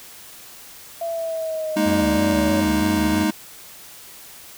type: exponential sweep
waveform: sine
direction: down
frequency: 675 to 564 Hz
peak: -23 dBFS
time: 1.01-2.61 s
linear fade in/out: 5 ms
type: chord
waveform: square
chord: Ab suspended second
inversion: none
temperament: equal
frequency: 207.7 / 233.1 / 311.1 Hz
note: Ab3 / Bb3 / Eb4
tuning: 0 / 0 / 0 cents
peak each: -23 / -27 / -21 dBFS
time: 1.76-3.31 s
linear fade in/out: 10 ms
type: tone with vibrato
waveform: sawtooth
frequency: 82.5 Hz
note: E2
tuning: 2 cents sharp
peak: -22 dBFS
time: 1.85-3.25 s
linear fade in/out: 20 ms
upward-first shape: square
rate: 3.1 Hz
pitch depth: 170 cents each way
effects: white hiss -42 dBFS RMS until 4.57 s